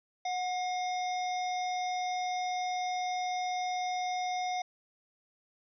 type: harmonic tone with a mistuned harmonic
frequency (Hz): 731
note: F#5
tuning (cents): -21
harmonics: 1 / 3 / 5 / 7 / 8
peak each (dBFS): -31 / -41 / -45 / -48 / -49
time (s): 0.25-4.62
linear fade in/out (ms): 5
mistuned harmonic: 3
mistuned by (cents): -48
effects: none